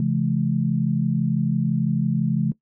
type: tone cluster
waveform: sine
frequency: 136.1 / 168.1 / 214.1 Hz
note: C#3 / E3 / A3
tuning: -31 / +34 / -47 cents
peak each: -23 dBFS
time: 0-2.52 s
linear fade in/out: 2 ms
effects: noise-tail reverb RT60 0.1 s tail -17 dB re dry